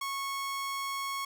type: tone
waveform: sawtooth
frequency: 1100 Hz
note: C#6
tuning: 14 cents flat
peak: -29 dBFS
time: 0.01-1.25 s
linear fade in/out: 5 ms
effects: none